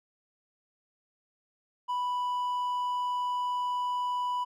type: tone with hard clipping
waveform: sine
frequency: 987.8 Hz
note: B5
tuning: in tune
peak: -29 dBFS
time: 1.88-4.45 s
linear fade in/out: 20 ms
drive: 3 dB
effects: none